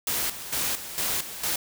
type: noise with tremolo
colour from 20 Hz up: white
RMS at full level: -27 dBFS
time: 0.07-1.56 s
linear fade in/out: 2 ms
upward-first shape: square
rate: 2.2 Hz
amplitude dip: 70%
effects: none